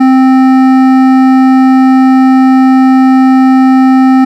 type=tone with hard clipping; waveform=sine; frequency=261.6 Hz; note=C4; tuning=in tune; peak=-4 dBFS; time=0-4.25 s; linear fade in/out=10 ms; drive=12 dB; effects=none